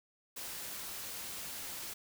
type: noise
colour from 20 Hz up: white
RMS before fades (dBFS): -43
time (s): 0.36-1.94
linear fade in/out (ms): 10
effects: none